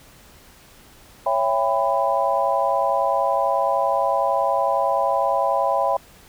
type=chord; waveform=sine; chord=C# half-diminished seventh; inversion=none; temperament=just; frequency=554.4 / 665.2 / 798.3 / 997.9 Hz; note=C#5 / E5 / G5 / B5; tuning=0 / +16 / +31 / +18 cents; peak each=-23 dBFS; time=1.26-5.97 s; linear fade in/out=5 ms; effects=pink hiss -49 dBFS RMS until 6.28 s